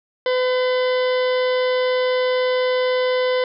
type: harmonic tone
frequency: 506 Hz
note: B4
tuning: 42 cents sharp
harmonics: 1 / 2 / 3 / 4 / 6 / 7 / 8 / 9 / 10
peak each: -17 / -28 / -32 / -29 / -33 / -35 / -39 / -41 / -40 dBFS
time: 0.26-3.44 s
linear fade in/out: 2 ms
effects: none